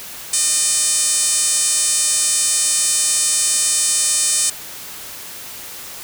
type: tone with band-pass filter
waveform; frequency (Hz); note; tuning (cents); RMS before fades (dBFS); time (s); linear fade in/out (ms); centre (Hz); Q
5% pulse; 609; D#5; -37; -17; 0.33-4.5; 5; 9000; 3.3
effects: white hiss -33 dBFS RMS until 6.03 s